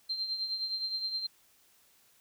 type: tone with tremolo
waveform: sine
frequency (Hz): 4153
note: C8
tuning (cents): -14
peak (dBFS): -29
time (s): 0.09-1.27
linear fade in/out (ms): 10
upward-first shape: triangle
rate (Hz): 9.6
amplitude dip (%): 65
effects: white hiss -65 dBFS RMS until 2.2 s